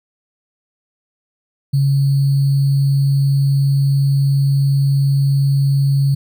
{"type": "tone with sample-and-hold", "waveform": "sine", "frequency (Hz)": 138.59, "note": "C#3", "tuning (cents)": 0, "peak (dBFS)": -11, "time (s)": [1.73, 6.15], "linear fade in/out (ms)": 10, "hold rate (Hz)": 4410, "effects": []}